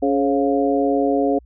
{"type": "harmonic tone with a mistuned harmonic", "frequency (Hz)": 140.5, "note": "C#3", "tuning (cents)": 24, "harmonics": [2, 3, 4, 5], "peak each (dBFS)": [-19, -21, -22, -23], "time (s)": [0.02, 1.39], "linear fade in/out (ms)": 10, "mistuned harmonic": 4, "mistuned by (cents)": -57, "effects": ["added 60 Hz sine -45 dBFS peak until 1.45 s"]}